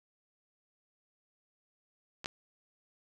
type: clicks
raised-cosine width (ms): 0.2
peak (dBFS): -25 / -15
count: 2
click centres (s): 2.244 / 2.259
effects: none